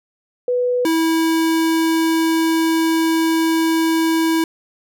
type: tone pair in turn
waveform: sine / square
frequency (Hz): 493.9 / 325.3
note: B4 / E4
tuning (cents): 0 / -23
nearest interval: perfect fifth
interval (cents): 723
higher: first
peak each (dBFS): -15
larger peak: neither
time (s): 0.48-0.85 / 0.85-4.44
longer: second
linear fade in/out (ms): 2
effects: none